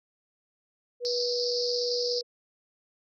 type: tone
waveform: sine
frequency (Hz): 486.2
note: B4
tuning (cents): -27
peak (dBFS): -28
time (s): 1-2.23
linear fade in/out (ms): 50
type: band-pass noise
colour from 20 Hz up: white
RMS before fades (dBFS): -32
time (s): 1.05-2.21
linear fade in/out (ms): 0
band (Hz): 4300 to 5300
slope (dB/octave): 96
effects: none